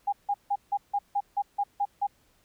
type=tone bursts; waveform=sine; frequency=810 Hz; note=G#5; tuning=43 cents flat; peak=-23 dBFS; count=10; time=0.07-2.07 s; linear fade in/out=10 ms; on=56 ms; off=160 ms; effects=pink hiss -66 dBFS RMS until 2.44 s